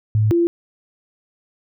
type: tone pair in turn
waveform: sine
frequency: 107.6 / 341.6 Hz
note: A2 / F4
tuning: -38 / -38 cents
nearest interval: octave + minor sixth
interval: 2000 cents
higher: second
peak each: -13 dBFS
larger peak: neither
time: 0.15-0.31 / 0.31-0.47 s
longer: neither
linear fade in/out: 0 ms
effects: none